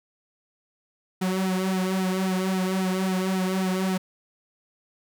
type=tone with flanger; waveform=sawtooth; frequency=187.5 Hz; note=F#3; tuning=23 cents sharp; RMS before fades=-25 dBFS; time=1.21-3.98 s; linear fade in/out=10 ms; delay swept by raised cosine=1.8 to 4.2 ms; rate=3.7 Hz; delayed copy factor=-0.85; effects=none